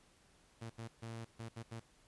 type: tone bursts at uneven times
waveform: sawtooth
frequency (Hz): 114.3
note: A#2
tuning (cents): -34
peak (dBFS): -40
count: 6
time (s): 0.61-0.7 / 0.78-0.88 / 1.02-1.25 / 1.39-1.49 / 1.56-1.63 / 1.71-1.8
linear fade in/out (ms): 10
effects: pink hiss -68 dBFS RMS until 2.07 s + resampled to 24000 Hz